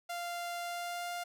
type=tone with pitch glide; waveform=sawtooth; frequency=695 to 701 Hz; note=F5 to F5; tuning=-9 to +6 cents; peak=-33 dBFS; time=0.09-1.24 s; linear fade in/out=10 ms; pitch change=+15 cents; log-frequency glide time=0.6-1.13 s; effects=none